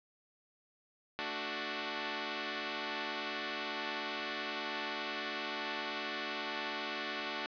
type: chord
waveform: 5% pulse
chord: D major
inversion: second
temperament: equal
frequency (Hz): 220 / 293.7 / 370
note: A3 / D4 / F#4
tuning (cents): 0 / 0 / 0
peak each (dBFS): -32 / -29 / -29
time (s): 1.19-7.46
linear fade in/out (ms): 0
effects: resampled to 11025 Hz + 10-bit